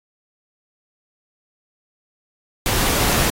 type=noise; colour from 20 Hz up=pink; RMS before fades=-19 dBFS; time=2.66-3.3 s; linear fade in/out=0 ms; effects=AAC 48 kbps